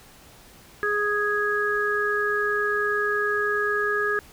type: harmonic tone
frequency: 415.3 Hz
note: G#4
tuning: in tune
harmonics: 1 / 3 / 4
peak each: -26 / -28 / -24 dBFS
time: 0.83-4.19 s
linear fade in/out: 0 ms
effects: pink hiss -50 dBFS RMS until 4.32 s